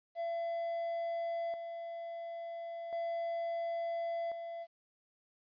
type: tone with tremolo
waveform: triangle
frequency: 675 Hz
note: E5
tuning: 41 cents sharp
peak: -32 dBFS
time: 0.15-4.67 s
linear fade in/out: 50 ms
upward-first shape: square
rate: 0.36 Hz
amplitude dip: 50%
effects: resampled to 11025 Hz + 12-bit